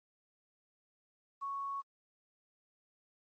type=tone with quantisation; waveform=sine; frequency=1108.7 Hz; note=C#6; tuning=in tune; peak=-36 dBFS; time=1.41-1.82 s; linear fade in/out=20 ms; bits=11; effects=MP3 32 kbps